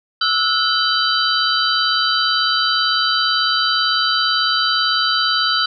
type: tone cluster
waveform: sine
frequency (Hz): 1316 / 1454 / 3066 / 3935 / 4660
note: E6 / F#6 / G7 / B7 / D8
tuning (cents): -3 / -31 / -39 / -7 / -14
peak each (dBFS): -21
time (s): 0.21-5.66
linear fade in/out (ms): 5
effects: none